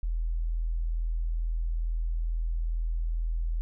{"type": "tone", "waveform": "sine", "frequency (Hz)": 41.14, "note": "E1", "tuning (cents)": -3, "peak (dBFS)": -26, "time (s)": [0.03, 3.61], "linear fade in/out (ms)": 0, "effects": []}